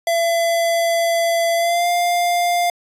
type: tone with pitch glide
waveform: square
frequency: 674 to 700.6 Hz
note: E5 to F5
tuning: +38 to +5 cents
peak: -16 dBFS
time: 0.07-2.7 s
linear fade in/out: 2 ms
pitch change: +67 cents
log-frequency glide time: 1.55-1.88 s
effects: resampled to 32000 Hz